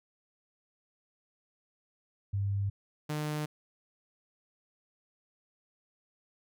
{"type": "tone pair in turn", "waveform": ["sine", "sawtooth"], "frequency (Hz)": [99.6, 151.11], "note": ["G2", "D3"], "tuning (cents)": [28, 50], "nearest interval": "perfect fifth", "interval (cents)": 722, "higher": "second", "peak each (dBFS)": -28, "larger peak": "neither", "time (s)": [[2.33, 2.7], [3.09, 3.46]], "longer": "neither", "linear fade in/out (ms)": 10, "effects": []}